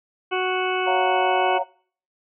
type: harmonic tone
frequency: 370 Hz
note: F#4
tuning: in tune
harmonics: 1 / 2 / 3 / 4 / 6 / 7 / 8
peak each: -24 / -27 / -29 / -30 / -32 / -32 / -33 dBFS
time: 0.31-1.59 s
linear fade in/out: 20 ms
type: chord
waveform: sine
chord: Gb major seventh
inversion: second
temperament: just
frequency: 555 / 693.7 / 740 / 925 Hz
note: Db5 / F5 / Gb5 / Bb5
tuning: +2 / -12 / 0 / -14 cents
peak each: -27 dBFS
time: 0.86-1.64 s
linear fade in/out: 20 ms
effects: noise-tail reverb RT60 0.5 s tail -23 dB re dry